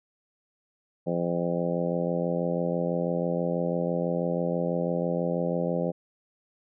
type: harmonic tone with a mistuned harmonic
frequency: 86.1 Hz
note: F2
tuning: 24 cents flat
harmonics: 2 / 3 / 4 / 5 / 6 / 7 / 8 / 9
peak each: -29 / -35 / -35 / -35 / -30 / -33 / -43 / -41 dBFS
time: 1.06-5.92 s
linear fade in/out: 20 ms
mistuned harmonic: 9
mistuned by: +33 cents
effects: none